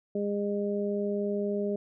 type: harmonic tone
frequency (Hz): 203.7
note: G#3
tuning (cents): -33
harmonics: 1 / 2 / 3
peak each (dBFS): -31 / -30 / -35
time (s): 0.15-1.76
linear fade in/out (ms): 5
effects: none